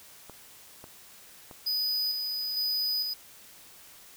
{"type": "clicks", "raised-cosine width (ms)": 1, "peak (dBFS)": -31, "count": 3, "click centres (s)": [0.297, 0.841, 1.512]}
{"type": "tone with tremolo", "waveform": "square", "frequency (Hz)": 4978, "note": "D#8", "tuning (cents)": 0, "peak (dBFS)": -27, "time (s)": [1.66, 3.14], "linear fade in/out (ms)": 10, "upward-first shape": "square", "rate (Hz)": 1.1, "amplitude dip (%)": 35}
{"effects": ["white hiss -52 dBFS RMS until 4.16 s"]}